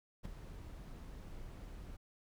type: noise with ADSR envelope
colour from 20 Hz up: brown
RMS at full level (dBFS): -41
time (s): 0.23-1.97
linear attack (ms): 24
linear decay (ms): 8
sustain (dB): -8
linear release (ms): 12
effects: none